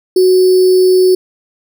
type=tone with sample-and-hold; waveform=sine; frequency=370.2 Hz; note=F#4; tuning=1 cent sharp; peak=-5 dBFS; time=0.16-1.15 s; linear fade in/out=5 ms; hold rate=4900 Hz; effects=none